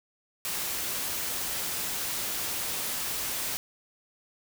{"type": "noise", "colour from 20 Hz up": "white", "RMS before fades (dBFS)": -32, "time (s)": [0.45, 3.57], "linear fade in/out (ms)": 0, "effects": []}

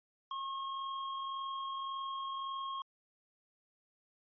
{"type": "tone with amplitude modulation", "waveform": "square", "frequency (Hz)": 1081, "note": "C#6", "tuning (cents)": -44, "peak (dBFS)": -37, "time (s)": [0.31, 2.82], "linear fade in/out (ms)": 2, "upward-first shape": "sine", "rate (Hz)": 41.8, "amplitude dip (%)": 25, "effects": ["resampled to 11025 Hz"]}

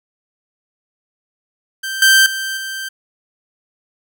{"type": "tone with level steps", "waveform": "sawtooth", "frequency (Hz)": 1564, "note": "G6", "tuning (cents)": -4, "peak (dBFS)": [-18, -4, -17, -20], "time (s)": [1.83, 2.89], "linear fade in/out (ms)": 10, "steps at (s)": [2.02, 2.26, 2.57], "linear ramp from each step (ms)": 2, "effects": []}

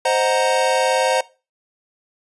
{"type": "chord", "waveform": "square", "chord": "C half-diminished seventh", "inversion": "none", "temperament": "equal", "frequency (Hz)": [523.3, 622.3, 740, 932.3], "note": ["C5", "Eb5", "Gb5", "Bb5"], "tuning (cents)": [0, 0, 0, 0], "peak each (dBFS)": [-20, -24, -23, -22], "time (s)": [0.05, 1.21], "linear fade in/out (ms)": 5, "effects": ["noise-tail reverb RT60 0.3 s tail -20 dB re dry", "resampled to 24000 Hz"]}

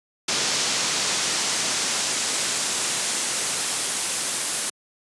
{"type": "noise with band-pass filter sweep", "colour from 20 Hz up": "brown", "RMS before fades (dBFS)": -25, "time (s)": [0.28, 4.7], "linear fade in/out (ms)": 5, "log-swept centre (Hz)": [5900, 10000], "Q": 1.2, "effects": ["high-pass 150 Hz 12 dB/octave", "resampled to 24000 Hz"]}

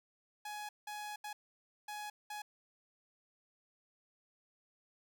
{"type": "tone bursts at uneven times", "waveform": "sawtooth", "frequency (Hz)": 838, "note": "G#5", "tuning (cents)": 15, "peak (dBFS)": -38, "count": 5, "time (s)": [[0.45, 0.69], [0.87, 1.16], [1.24, 1.33], [1.88, 2.1], [2.3, 2.42]], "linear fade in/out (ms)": 5, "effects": []}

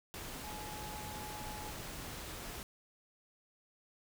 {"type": "tone in noise", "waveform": "sine", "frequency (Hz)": 847, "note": "G#5", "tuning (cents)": 34, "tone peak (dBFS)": -47, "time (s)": [0.44, 1.71], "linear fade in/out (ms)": 0, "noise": "pink", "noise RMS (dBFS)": -45, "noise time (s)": [0.14, 2.63], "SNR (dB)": -5, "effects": []}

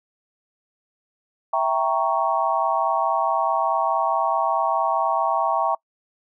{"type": "chord", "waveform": "sine", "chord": "E diminished seventh", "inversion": "none", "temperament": "equal", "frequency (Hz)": [659.3, 784, 932.3, 1108.7], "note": ["E5", "G5", "Bb5", "Db6"], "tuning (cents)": [0, 0, 0, 0], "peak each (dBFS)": -24, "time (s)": [1.53, 5.75], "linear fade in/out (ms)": 5, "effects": ["noise-tail reverb RT60 0.1 s tail -25 dB re dry"]}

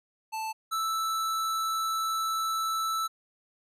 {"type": "tone pair in turn", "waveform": "square", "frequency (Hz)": [880, 1318.5], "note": ["A5", "E6"], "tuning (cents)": [0, 0], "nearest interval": "perfect fifth", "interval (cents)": 700, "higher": "second", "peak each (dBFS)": [-32, -28], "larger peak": "second", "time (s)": [[0.32, 0.53], [0.71, 3.08]], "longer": "second", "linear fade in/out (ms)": 20, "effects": ["resampled to 32000 Hz"]}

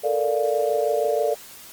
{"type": "chord", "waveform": "sine", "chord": "Bb major seventh", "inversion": "third", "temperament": "equal", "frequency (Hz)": [440, 466.2, 587.3, 698.5], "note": ["A4", "Bb4", "D5", "F5"], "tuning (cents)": [0, 0, 0, 0], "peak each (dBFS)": [-24, -26, -23, -27], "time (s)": [0.03, 1.35], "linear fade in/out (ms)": 20, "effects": ["white hiss -43 dBFS RMS until 1.72 s", "Opus 24 kbps"]}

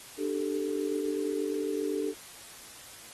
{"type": "chord", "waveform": "sine", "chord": "D suspended fourth", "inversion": "none", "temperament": "equal with one note detuned", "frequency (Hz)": [298.1, 392, 440], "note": ["D4", "G4", "A4"], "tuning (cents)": [26, 0, 0], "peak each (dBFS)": -33, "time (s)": [0.17, 2.14], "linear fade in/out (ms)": 50, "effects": ["white hiss -48 dBFS RMS until 3.13 s", "AAC 32 kbps"]}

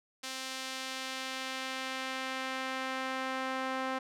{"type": "tone with band-pass filter sweep", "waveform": "sawtooth", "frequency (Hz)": 262.2, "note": "C4", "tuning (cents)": 4, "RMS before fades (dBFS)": -37, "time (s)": [0.23, 3.99], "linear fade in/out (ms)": 10, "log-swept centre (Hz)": [4900, 1200], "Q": 0.78, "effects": []}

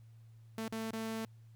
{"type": "tone with dropouts", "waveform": "sawtooth", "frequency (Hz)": 222.9, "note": "A3", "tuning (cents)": 23, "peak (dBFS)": -33, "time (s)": [0.58, 1.25], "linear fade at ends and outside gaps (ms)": 0, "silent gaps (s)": [[0.68, 0.724], [0.907, 0.933]], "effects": ["added 113 Hz sine -54 dBFS peak until 1.55 s", "pink hiss -75 dBFS RMS until 1.55 s"]}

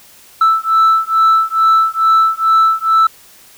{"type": "beating tone pair", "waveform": "sine", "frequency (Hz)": [1318.5, 1320.8], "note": ["E6", "E6"], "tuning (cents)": [0, 3], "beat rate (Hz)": 2.3, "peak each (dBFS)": -10, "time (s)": [0.41, 3.07], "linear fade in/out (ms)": 5, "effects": ["tanh soft clip ceiling -5 dBFS", "white hiss -43 dBFS RMS until 3.57 s"]}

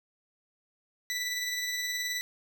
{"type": "tone with tremolo", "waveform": "20% pulse", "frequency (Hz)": 1976, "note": "B6", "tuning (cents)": 0, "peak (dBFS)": -24, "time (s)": [1.1, 2.21], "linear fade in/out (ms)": 0, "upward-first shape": "triangle", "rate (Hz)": 19, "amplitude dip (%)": 35, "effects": []}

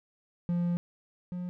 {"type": "tone pair in turn", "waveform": "triangle", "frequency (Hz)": [174, 178.58], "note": ["F3", "F3"], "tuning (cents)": [-6, 39], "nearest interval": "unison", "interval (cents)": 45, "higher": "second", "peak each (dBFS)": [-24, -31], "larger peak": "first", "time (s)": [[0.49, 0.77], [1.32, 1.49]], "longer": "first", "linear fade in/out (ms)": 0, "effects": []}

